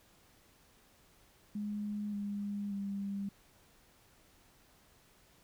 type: tone with pitch steps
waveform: sine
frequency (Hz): 207.7 / 203.3 / 199.01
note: G#3 / G#3 / G3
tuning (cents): 0 / -37 / +26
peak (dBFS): -35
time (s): 1.55-3.29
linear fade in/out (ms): 5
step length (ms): 580
effects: pink hiss -65 dBFS RMS until 5.43 s